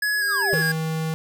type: tone with vibrato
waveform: square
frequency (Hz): 1661.2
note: G#6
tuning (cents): 0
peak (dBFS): -21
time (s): 0.02-0.72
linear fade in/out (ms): 5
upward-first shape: square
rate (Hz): 2.5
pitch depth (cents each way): 26
type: tone with exponential growth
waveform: sine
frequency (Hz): 395.4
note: G4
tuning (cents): +15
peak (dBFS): -21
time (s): 0.03-0.54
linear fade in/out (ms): 0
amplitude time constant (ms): 110
type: linear sweep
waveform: triangle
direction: down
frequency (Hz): 1396.9 to 279.3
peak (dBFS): -25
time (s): 0.27-0.63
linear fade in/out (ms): 50
type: tone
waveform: square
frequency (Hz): 159.7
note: D#3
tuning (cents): +45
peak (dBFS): -24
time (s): 0.53-1.14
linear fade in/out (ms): 0
effects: none